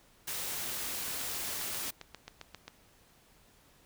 white noise, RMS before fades -37 dBFS, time 0.27-1.91 s, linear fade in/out 10 ms
click train, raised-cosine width 0.2 ms, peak -26 dBFS, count 13, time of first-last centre 1.08-2.68 s, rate 7.5 Hz
effects pink hiss -63 dBFS RMS until 3.85 s

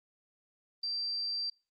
sine tone, 4699 Hz, D8, in tune, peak -32 dBFS, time 0.83-1.5 s, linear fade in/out 5 ms, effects noise-tail reverb RT60 0.3 s tail -26 dB re dry + Opus 24 kbps

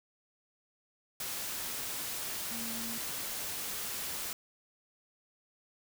sine tone in noise, 230 Hz, A#3, 23 cents flat, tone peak -42 dBFS, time 2.51-2.98 s, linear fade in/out 2 ms, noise white, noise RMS -38 dBFS, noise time 1.2-4.33 s, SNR -7 dB, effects none

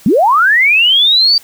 sine linear sweep, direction up, 168 to 4684 Hz, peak -6 dBFS, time 0.06-1.38 s, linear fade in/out 2 ms, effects white hiss -41 dBFS RMS until 1.43 s

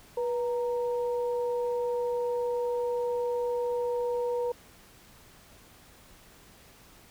sine tone pair together, 486.2 / 929 Hz, B4 / A#5, -27 / -6 cents, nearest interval major seventh, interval 1121 cents, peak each -27 / -37 dBFS, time 0.17-4.52 s, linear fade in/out 5 ms, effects pink hiss -55 dBFS RMS until 7.1 s

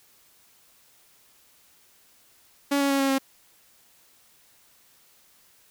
sawtooth tone with pitch steps, 282.1 / 278.9 / 275.7 / 272.5 / 269.4 Hz, C#4 / C#4 / C#4 / C#4 / C#4, +30 / +11 / -9 / -29 / -49 cents, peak -17 dBFS, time 2.71-3.185 s, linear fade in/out 10 ms, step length 95 ms, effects white hiss -59 dBFS RMS until 5.7 s

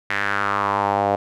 sawtooth tone with band-pass filter sweep, 100.6 Hz, G2, 45 cents sharp, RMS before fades -21 dBFS, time 0.1-1.16 s, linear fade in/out 5 ms, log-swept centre 1900 to 660 Hz, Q 3.4, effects none

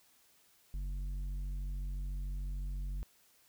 sine tone with tanh clipping, 46.87 Hz, F#1, 23 cents sharp, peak -37 dBFS, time 0.74-3.03 s, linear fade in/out 0 ms, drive 8 dB, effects white hiss -67 dBFS RMS until 3.48 s

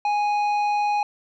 triangle tone with tanh clipping, 829 Hz, G#5, 3 cents flat, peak -21 dBFS, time 0.05-1.03 s, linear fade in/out 2 ms, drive 13 dB, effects none

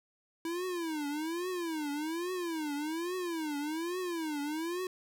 square tone with vibrato, 325.4 Hz, E4, 22 cents flat, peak -34 dBFS, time 0.45-4.87 s, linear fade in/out 2 ms, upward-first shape triangle, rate 1.2 Hz, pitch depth 240 cents each way, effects none

